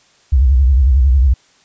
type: tone with vibrato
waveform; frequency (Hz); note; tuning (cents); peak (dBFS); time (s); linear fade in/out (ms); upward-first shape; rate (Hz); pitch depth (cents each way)
sine; 65.7; C2; +8; -7; 0.32-1.34; 10; sine; 11; 170
effects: white hiss -52 dBFS RMS until 1.64 s + resampled to 16000 Hz